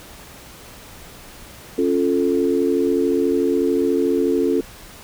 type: chord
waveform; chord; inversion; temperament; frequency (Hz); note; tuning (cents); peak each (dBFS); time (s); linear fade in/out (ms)
sine; Db augmented; none; equal with one note detuned; 275.3 / 349.2 / 440; Db4 / F4 / A4; -12 / 0 / 0; -20; 1.78-4.61; 5
effects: pink hiss -41 dBFS RMS until 5.03 s